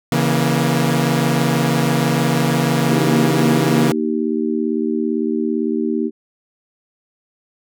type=chord; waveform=sawtooth; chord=A# diminished; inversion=first; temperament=equal with one note detuned; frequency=138.59 / 164.81 / 236.6 Hz; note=C#3 / E3 / A#3; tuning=0 / 0 / +26 cents; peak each=-15 dBFS; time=0.12-3.92 s; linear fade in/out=2 ms
type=harmonic tone; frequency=77.78 Hz; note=D#2; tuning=in tune; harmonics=3 / 4 / 5; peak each=-20 / -21 / -22 dBFS; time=2.88-6.11 s; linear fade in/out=50 ms
effects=none